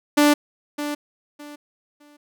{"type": "tone with echo", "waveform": "sawtooth", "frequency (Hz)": 293.7, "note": "D4", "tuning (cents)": 0, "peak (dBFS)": -9, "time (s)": [0.17, 0.34], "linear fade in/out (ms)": 10, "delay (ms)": 610, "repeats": 3, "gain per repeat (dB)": -12, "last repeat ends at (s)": 2.17, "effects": []}